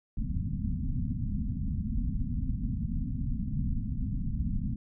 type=low-pass noise; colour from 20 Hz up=pink; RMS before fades=-31 dBFS; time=0.17-4.76 s; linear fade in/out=5 ms; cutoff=260 Hz; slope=96 dB/octave; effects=none